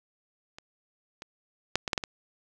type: clicks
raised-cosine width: 0.2 ms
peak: -26 / -23 / -6 / -13 / -8 / -9 / -16 dBFS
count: 7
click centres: 0.585 / 1.221 / 1.756 / 1.878 / 1.932 / 1.978 / 2.038 s
effects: none